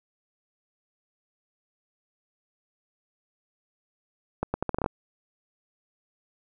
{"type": "accelerating click train", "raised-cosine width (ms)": 1, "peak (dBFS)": -12, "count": 9, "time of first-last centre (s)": [4.43, 4.861], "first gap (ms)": 110, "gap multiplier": 0.78, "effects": []}